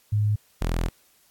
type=tone pair in turn; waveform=sine / sawtooth; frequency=105 / 41.8 Hz; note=G#2 / E1; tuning=+19 / +25 cents; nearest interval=octave + major third; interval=1594 cents; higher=first; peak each=-19 dBFS; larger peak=neither; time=0.12-0.36 / 0.61-0.89 s; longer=second; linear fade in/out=10 ms; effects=white hiss -61 dBFS RMS until 1.3 s + AAC 64 kbps